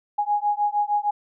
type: beating tone pair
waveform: sine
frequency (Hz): 825 / 831.5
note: G#5 / G#5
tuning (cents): -12 / +2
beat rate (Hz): 6.5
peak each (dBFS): -23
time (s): 0.18-1.11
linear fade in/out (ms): 10
effects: none